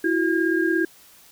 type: tone cluster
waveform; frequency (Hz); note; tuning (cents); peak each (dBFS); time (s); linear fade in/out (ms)
sine; 328.9 / 366.2 / 1620; E4 / F#4 / G#6; -4 / -18 / -43; -21 / -24 / -24; 0.04-0.85; 5
effects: white hiss -51 dBFS RMS until 1.31 s